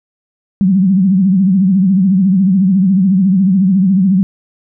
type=tone with vibrato; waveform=sine; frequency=189.8 Hz; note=F#3; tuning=44 cents sharp; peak=-7 dBFS; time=0.61-4.23 s; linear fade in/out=0 ms; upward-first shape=triangle; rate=14 Hz; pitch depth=140 cents each way; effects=none